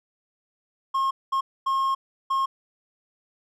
triangle tone bursts at uneven times, 1076 Hz, C6, 48 cents sharp, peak -19 dBFS, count 4, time 0.94-1.11 / 1.32-1.41 / 1.66-1.95 / 2.3-2.46 s, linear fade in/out 10 ms, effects none

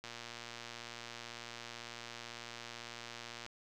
click train, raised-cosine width 0.2 ms, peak -28 dBFS, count 405, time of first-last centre 0.04-3.464 s, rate 118 Hz, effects none

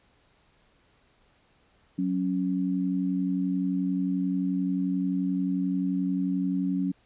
sine tone pair together, 185 / 276.4 Hz, F#3 / C#4, 0 / -5 cents, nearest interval perfect fifth, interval 695 cents, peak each -27 dBFS, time 1.98-6.92 s, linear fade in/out 10 ms, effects pink hiss -64 dBFS RMS until 7.05 s + resampled to 8000 Hz

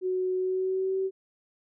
sine tone with pitch glide, 370 to 382.2 Hz, F#4 to G4, 0 to -44 cents, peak -25 dBFS, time 0.01-1.11 s, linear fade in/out 50 ms, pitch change +56 cents, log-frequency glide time 0.36-0.98 s, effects none

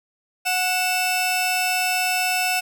sawtooth tone pair together, 736 / 2644 Hz, F#5 / E7, -9 / +5 cents, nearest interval octave + minor seventh, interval 2214 cents, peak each -19 dBFS, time 0.45-2.61 s, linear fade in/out 20 ms, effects none

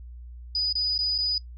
sine tone with dropouts, 4959 Hz, D#8, 7 cents flat, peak -23 dBFS, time 0.55-1.38 s, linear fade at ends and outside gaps 2 ms, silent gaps 0.727-0.753 / 0.979-0.989 / 1.18-1.186 s, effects noise-tail reverb RT60 0.1 s tail -19 dB re dry + added 60 Hz sine -39 dBFS peak until 1.57 s

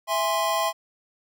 square chord, E augmented, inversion none, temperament equal with one note detuned, 659.3 / 824.4 / 1046.5 Hz, E5 / G#5 / B#5, 0 / -13 / 0 cents, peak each -27 / -29 / -26 dBFS, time 0.07-0.73 s, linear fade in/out 50 ms, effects none

